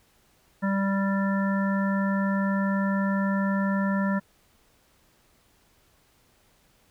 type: harmonic tone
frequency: 196 Hz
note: G3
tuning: in tune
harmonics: 1 / 3 / 5 / 7 / 9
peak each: -23 / -33 / -34 / -36 / -34 dBFS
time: 0.62-4.2 s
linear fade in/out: 20 ms
effects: pink hiss -63 dBFS RMS until 6.9 s